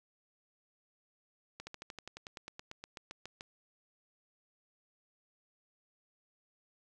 slowing click train, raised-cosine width 0.2 ms, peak -27 dBFS, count 18, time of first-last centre 1.6-3.409 s, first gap 70 ms, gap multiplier 1.05, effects none

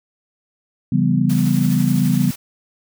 sine chord, C# half-diminished seventh, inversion none, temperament equal with one note detuned, 138.59 / 168.86 / 196 / 246.9 Hz, C#3 / E3 / G3 / B3, 0 / +42 / 0 / 0 cents, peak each -19 dBFS, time 0.92-2.31 s, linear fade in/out 5 ms
white noise with tremolo, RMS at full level -32 dBFS, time 1.29-2.36 s, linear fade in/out 10 ms, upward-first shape sine, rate 12 Hz, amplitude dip 30%
effects none

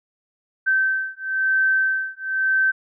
sine beating tone pair, 1547 / 1548 Hz, G6 / G6, -23 / -22 cents, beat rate 1 Hz, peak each -21 dBFS, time 0.66-2.72 s, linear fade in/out 20 ms, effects none

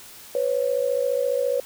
sine tone pair together, 496.4 / 551 Hz, B4 / C#5, +9 / -11 cents, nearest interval major second, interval 180 cents, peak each -23 dBFS, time 0.35-1.6 s, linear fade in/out 2 ms, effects white hiss -44 dBFS RMS until 1.65 s

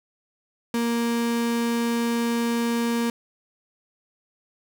35% pulse tone, 234.1 Hz, A#3, 8 cents sharp, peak -20 dBFS, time 0.74-3.1 s, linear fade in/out 2 ms, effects none

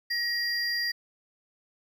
triangle tone pair together, 1895 / 4785 Hz, A#6 / D8, +28 / +32 cents, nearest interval octave + major third, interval 1604 cents, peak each -28 dBFS, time 0.1-0.92 s, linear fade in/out 10 ms, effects 10-bit

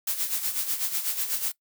blue noise with tremolo, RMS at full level -26 dBFS, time 0.07-1.52 s, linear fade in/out 5 ms, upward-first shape sine, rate 8.1 Hz, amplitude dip 65%, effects noise-tail reverb RT60 0.1 s tail -20 dB re dry

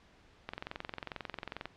click train, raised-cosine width 0.3 ms, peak -22 dBFS, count 27, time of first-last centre 0.49-1.656 s, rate 22.3 Hz, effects pink hiss -62 dBFS RMS until 1.76 s + low-pass 4000 Hz 12 dB/octave

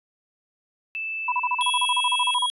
sine tone, 2637 Hz, E7, in tune, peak -27 dBFS, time 0.95-2.34 s, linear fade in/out 0 ms
sine tone bursts, 987.8 Hz, B5, in tune, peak -20 dBFS, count 16, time 1.28-2.462 s, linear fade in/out 5 ms, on 42 ms, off 34 ms
square tone with pitch glide, 3325 to 3300 Hz, G#7 to G#7, +1 to -12 cents, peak -24 dBFS, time 1.61-2.5 s, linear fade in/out 0 ms, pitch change -13 cents, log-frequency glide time 1.76-1.92 s
effects resampled to 32000 Hz

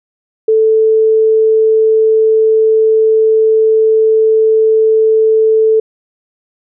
sine tone, 440 Hz, A4, in tune, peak -6 dBFS, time 0.48-5.8 s, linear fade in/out 5 ms, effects none

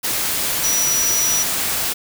sine tone in noise, 5850 Hz, F#8, 21 cents flat, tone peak -17 dBFS, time 0.63-1.44 s, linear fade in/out 20 ms, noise white, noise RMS -21 dBFS, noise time 0.03-1.94 s, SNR +1 dB, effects none

